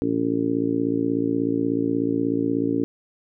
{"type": "harmonic tone", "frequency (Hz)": 56.5, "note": "A1", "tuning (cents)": 47, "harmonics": [2, 3, 4, 5, 6, 7, 8], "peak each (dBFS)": [-34, -34, -32, -22, -28, -32, -29], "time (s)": [0.02, 2.84], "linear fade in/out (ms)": 0, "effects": []}